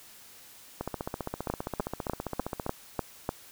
two click trains, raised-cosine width 1 ms, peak -18 / -14 dBFS, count 29 / 7, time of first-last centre 0.81-2.664 / 1.5-3.291 s, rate 15.1 / 3.35 Hz, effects white hiss -52 dBFS RMS until 3.51 s

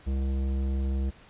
sine tone with tanh clipping, 67 Hz, C2, 42 cents sharp, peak -27 dBFS, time 0.06-1.11 s, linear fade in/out 20 ms, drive 14 dB, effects pink hiss -54 dBFS RMS until 1.29 s + resampled to 8000 Hz

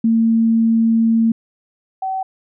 sine tone pair in turn, 226.7 / 762.5 Hz, A#3 / G5, -48 / -48 cents, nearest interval octave + major sixth, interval 2100 cents, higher second, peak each -11 / -19 dBFS, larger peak first, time 0.04-1.32 / 2.02-2.23 s, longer first, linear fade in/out 5 ms, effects none

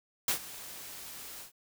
white noise with ADSR envelope, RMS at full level -27 dBFS, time 0.28-1.52 s, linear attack 3 ms, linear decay 100 ms, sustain -18 dB, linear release 110 ms, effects none

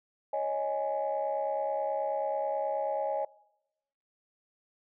sine chord, C# suspended second, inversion none, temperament just, 554.4 / 623.7 / 831.5 Hz, C#5 / D#5 / G#5, 0 / +4 / +2 cents, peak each -32 dBFS, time 0.33-3.25 s, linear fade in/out 5 ms, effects noise-tail reverb RT60 0.9 s tail -23 dB re dry + tanh soft clip ceiling -21 dBFS

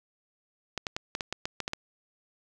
clicks, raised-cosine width 0.2 ms, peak -14 dBFS, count 10, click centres 0.777 / 0.868 / 0.965 / 1.151 / 1.208 / 1.326 / 1.455 / 1.603 / 1.679 / 1.734 s, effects none

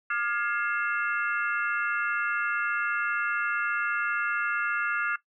sine tone cluster, 1200 / 1411 / 1676 / 2128 / 2680 Hz, D6 / F6 / G#6 / C7 / E7, +37 / +17 / +15 / +29 / +28 cents, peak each -33 / -28 / -32 / -36 / -37 dBFS, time 0.1-5.16 s, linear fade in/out 5 ms, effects noise-tail reverb RT60 0.1 s tail -17 dB re dry

